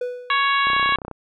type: tone with exponential decay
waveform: triangle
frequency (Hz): 493.9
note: B4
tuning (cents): 0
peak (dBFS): -19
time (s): 0.01-0.61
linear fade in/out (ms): 5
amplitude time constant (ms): 130
type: harmonic tone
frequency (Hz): 556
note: C#5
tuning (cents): +5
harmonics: 2 / 3 / 4 / 5 / 6 / 7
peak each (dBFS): -19 / -23 / -25 / -27 / -29 / -30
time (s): 0.3-0.96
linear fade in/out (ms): 2
type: click train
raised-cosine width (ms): 1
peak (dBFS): -18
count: 15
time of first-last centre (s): 0.67-1.113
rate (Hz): 31.6
effects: none